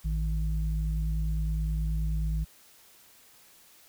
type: tone pair together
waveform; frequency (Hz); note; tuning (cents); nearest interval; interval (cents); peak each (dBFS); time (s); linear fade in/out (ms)
sine; 55.37 / 156.6; A1 / D#3; +12 / +11; octave + tritone; 1799; -26 / -32; 0.04-2.45; 20
effects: tanh soft clip ceiling -19 dBFS + white hiss -57 dBFS RMS until 3.88 s